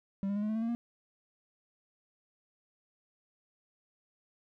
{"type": "tone with pitch steps", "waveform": "triangle", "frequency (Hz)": [196, 201.3, 206.7, 212.3, 218, 223.8, 229.9, 236.1], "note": ["G3", "G3", "G#3", "G#3", "A3", "A3", "A#3", "A#3"], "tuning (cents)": [0, 46, -8, 38, -16, 30, -24, 22], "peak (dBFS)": -28, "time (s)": [0.23, 0.75], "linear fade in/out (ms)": 0, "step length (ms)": 65, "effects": []}